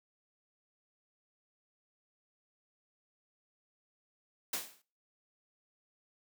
white noise with exponential decay, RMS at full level -32 dBFS, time 4.53-4.82 s, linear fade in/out 5 ms, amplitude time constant 61 ms, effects noise-tail reverb RT60 0.4 s tail -22 dB re dry + high-pass 200 Hz 12 dB/octave

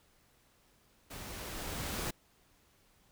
pink noise with level ramp, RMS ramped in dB -46 to -36 dBFS, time 1.1-2.11 s, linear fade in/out 10 ms, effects pink hiss -68 dBFS RMS until 3.11 s

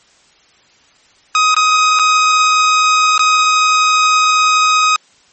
sawtooth tone with dropouts, 1257 Hz, D#6, 17 cents sharp, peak -5 dBFS, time 1.35-4.96 s, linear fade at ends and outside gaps 1 ms, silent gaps 1.543-1.565 / 1.99-1.995 / 3.179-3.193 s, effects white hiss -50 dBFS RMS until 5.32 s + MP3 32 kbps

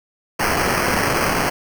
violet noise with sample-and-hold, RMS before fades -19 dBFS, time 0.39-1.5 s, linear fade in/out 10 ms, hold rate 3675 Hz, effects none

